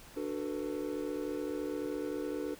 triangle chord, B minor seventh, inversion first, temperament just, 296.3 / 370.4 / 444.5 / 493.9 Hz, D4 / F#4 / A4 / B4, +15 / +2 / +18 / 0 cents, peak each -36 / -39 / -38 / -39 dBFS, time 0.16-2.55 s, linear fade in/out 10 ms, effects pink hiss -54 dBFS RMS until 2.59 s

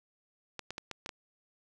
clicks, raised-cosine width 0.2 ms, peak -21 dBFS, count 6, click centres 0.593 / 0.706 / 0.781 / 0.913 / 1.061 / 1.092 s, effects none

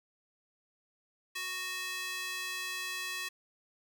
square tone with high-pass filter, 370 Hz, F#4, in tune, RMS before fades -38 dBFS, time 1.35-3.29 s, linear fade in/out 10 ms, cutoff 2100 Hz, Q 1.3, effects none

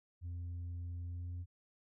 sine tone with pitch glide, 87 to 88.11 Hz, F2 to F2, -6 to +16 cents, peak -37 dBFS, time 0.21-1.46 s, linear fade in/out 50 ms, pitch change +22 cents, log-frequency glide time 1.04-1.33 s, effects tanh soft clip ceiling -39 dBFS

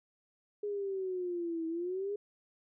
sine exponential two-way sweep, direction down then up, 416.6 to 322.9 to 416.6 Hz, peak -33 dBFS, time 0.63-2.16 s, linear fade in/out 5 ms, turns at 1.67 s, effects none

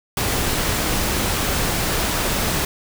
pink noise, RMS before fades -21 dBFS, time 0.17-2.65 s, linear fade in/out 2 ms, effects none

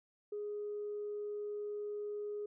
sine tone, 415.3 Hz, G#4, in tune, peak -37 dBFS, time 0.32-2.46 s, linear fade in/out 5 ms, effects tanh soft clip ceiling -33 dBFS

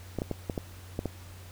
clicks, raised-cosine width 2 ms, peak -17 dBFS, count 7, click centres 0.187 / 0.219 / 0.313 / 0.498 / 0.578 / 0.991 / 1.057 s, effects added 91 Hz sine -45 dBFS peak until 1.51 s + pink hiss -52 dBFS RMS until 1.51 s

